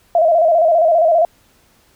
sine tone with vibrato, 659.3 Hz, E5, in tune, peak -9 dBFS, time 0.15-1.25 s, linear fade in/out 2 ms, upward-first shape square, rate 15 Hz, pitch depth 71 cents each way, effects pink hiss -54 dBFS RMS until 1.95 s

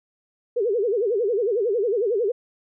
sine tone with vibrato, 436.9 Hz, A4, 12 cents flat, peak -19 dBFS, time 0.56-2.32 s, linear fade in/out 10 ms, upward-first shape sine, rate 11 Hz, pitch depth 220 cents each way, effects none

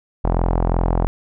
sawtooth tone with low-pass filter, 42.79 Hz, F1, 35 cents flat, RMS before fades -18 dBFS, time 0.24-1.07 s, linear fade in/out 0 ms, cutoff 860 Hz, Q 2.2, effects none

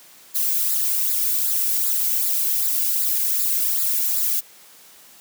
violet noise with flanger, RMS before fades -21 dBFS, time 0.34-4.41 s, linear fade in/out 20 ms, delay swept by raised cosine 0.33 to 1.63 ms, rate 2.6 Hz, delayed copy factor -0.65, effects white hiss -48 dBFS RMS until 5.2 s + high-pass 150 Hz 12 dB/octave

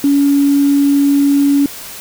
triangle tone, 282.3 Hz, C#4, 32 cents sharp, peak -4 dBFS, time 0.04-1.66 s, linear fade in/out 2 ms, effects tanh soft clip ceiling -6 dBFS + white hiss -30 dBFS RMS until 2 s

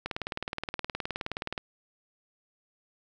click train, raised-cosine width 0.3 ms, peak -16 dBFS, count 30, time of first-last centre 0.06-1.578 s, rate 19.1 Hz, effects none

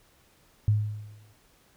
sine tone with exponential decay, 105.6 Hz, G#2, 29 cents sharp, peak -17 dBFS, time 0.68-1.33 s, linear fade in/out 0 ms, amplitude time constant 140 ms, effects pink hiss -62 dBFS RMS until 1.76 s

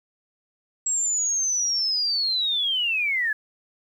sine linear sweep, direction down, 7660 to 1674 Hz, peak -21 dBFS, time 0.86-3.33 s, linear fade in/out 5 ms, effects 9-bit

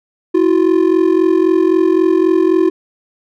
triangle ring-modulated tone, 349.2 Hz, F4, in tune, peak -4 dBFS, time 0.34-2.7 s, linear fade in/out 10 ms, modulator 21.9 Hz, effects none

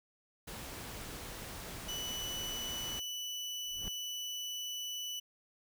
pink noise, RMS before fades -45 dBFS, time 0.47-3 s, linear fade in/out 10 ms
30% pulse tone, 2973 Hz, F#7, 8 cents sharp, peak -35 dBFS, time 1.88-5.2 s, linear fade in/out 10 ms
brown noise with exponential growth, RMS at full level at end -37 dBFS, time 3.64-3.88 s, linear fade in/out 0 ms, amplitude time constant 52 ms
effects none

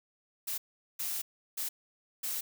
blue noise bursts at uneven times, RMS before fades -35 dBFS, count 4, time 0.47-0.58 / 0.99-1.22 / 1.57-1.69 / 2.23-2.41 s, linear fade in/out 10 ms, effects none

